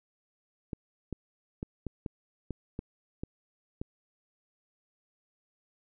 clicks, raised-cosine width 3 ms, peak -22 dBFS, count 9, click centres 0.732 / 1.127 / 1.629 / 1.867 / 2.062 / 2.507 / 2.791 / 3.235 / 3.815 s, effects none

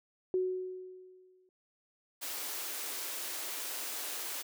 sine tone with exponential decay, 370 Hz, F#4, in tune, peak -26 dBFS, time 0.34-1.49 s, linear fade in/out 1 ms, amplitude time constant 250 ms
white high-pass noise, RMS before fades -39 dBFS, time 2.21-4.43 s, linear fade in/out 20 ms, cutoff 270 Hz, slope 48 dB/octave
effects none

